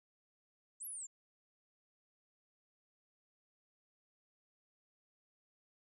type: exponential two-way sweep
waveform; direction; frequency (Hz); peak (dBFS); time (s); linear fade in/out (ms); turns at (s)
sine; up then down; 7040 to 11750 to 7040; -40; 0.8-1.07; 20; 0.85
effects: tanh soft clip ceiling -42 dBFS